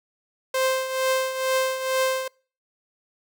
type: tone with tremolo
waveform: sawtooth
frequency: 523 Hz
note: C5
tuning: 1 cent flat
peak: -15 dBFS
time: 0.54-2.28 s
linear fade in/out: 5 ms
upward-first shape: triangle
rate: 2.2 Hz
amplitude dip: 70%
effects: noise-tail reverb RT60 0.4 s tail -26 dB re dry